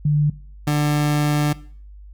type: tone pair in turn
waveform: sine / 30% pulse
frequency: 148.2 / 148.2 Hz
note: D3 / D3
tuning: +16 / +16 cents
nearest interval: unison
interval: 0 cents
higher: neither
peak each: -14 dBFS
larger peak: neither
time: 0.05-0.3 / 0.67-1.53 s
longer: second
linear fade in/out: 5 ms
effects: noise-tail reverb RT60 0.5 s tail -19 dB re dry + added 50 Hz sine -38 dBFS peak until 2.13 s